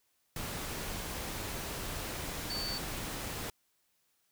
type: tone in noise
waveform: sine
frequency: 4500 Hz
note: C#8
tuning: 25 cents sharp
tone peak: -36 dBFS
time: 2.5-2.78 s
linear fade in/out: 2 ms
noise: pink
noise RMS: -39 dBFS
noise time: 0.36-3.5 s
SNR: 0 dB
effects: white hiss -75 dBFS RMS until 4.31 s